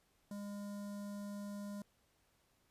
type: tone with notch filter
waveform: square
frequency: 203.3 Hz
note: G#3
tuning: 37 cents flat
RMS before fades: -45 dBFS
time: 0.31-1.82 s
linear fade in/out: 2 ms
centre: 2500 Hz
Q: 0.57
effects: pink hiss -75 dBFS RMS until 2.7 s + resampled to 32000 Hz